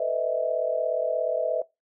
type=tone cluster; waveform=sine; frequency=455.3 / 504 / 615 / 652 Hz; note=A#4 / B4 / D#5 / E5; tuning=-41 / +35 / -20 / -19 cents; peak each=-35 / -29 / -29 / -26 dBFS; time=0-1.62 s; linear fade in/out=5 ms; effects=noise-tail reverb RT60 0.2 s tail -20 dB re dry